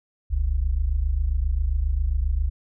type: tone pair together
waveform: sine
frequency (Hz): 41.84 / 69.3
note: E1 / C#2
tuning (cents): +27 / 0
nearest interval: major sixth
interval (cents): 873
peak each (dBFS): -23 / -22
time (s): 0.3-2.5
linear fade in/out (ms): 20
effects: none